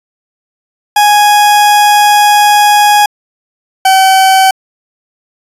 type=tone pair in turn; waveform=40% pulse; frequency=830.6 / 764.1 Hz; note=G#5 / G5; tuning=0 / -44 cents; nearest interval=minor second; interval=144 cents; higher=first; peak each=-3 dBFS; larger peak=neither; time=0.96-3.06 / 3.85-4.51 s; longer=first; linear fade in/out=5 ms; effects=resampled to 32000 Hz